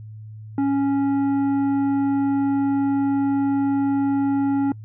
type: tone with tanh clipping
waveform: triangle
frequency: 277.2 Hz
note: C#4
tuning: in tune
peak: -19 dBFS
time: 0.58-4.72 s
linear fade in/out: 2 ms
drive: 13 dB
effects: noise-tail reverb RT60 0.1 s tail -24 dB re dry + added 108 Hz sine -35 dBFS peak until 4.84 s